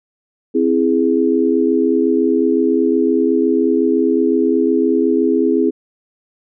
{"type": "chord", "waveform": "sine", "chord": "C augmented", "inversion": "none", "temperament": "equal", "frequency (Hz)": [261.6, 329.6, 415.3], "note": ["C4", "E4", "G#4"], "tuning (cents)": [0, 0, 0], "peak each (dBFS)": -16, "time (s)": [0.54, 5.71], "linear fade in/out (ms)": 20, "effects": []}